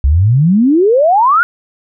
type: exponential sweep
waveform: sine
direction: up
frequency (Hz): 63.8 to 1484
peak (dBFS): -6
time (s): 0.04-1.43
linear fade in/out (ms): 0
effects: none